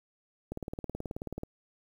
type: click train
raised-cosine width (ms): 2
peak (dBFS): -23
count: 18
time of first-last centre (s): 0.52-1.434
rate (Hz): 18.6
effects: 9-bit